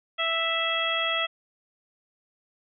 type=harmonic tone; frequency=659.3 Hz; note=E5; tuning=in tune; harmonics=1 / 2 / 3 / 4 / 5; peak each=-32 / -30 / -31 / -31 / -28 dBFS; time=0.18-1.27 s; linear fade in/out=20 ms; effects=none